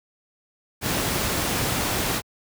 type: noise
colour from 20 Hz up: pink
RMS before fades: -24 dBFS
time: 0.81-2.22 s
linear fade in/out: 50 ms
effects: high-pass 60 Hz 12 dB/octave